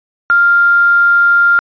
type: tone with quantisation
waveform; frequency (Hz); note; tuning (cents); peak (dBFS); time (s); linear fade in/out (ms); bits
sine; 1396.9; F6; 0; -6; 0.3-1.59; 0; 5
effects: resampled to 11025 Hz